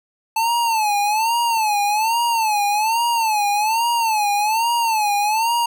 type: tone with vibrato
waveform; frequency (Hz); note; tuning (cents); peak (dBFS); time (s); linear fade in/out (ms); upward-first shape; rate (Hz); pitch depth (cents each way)
square; 878; A5; -4; -17; 0.36-5.66; 5; sine; 1.2; 130
effects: none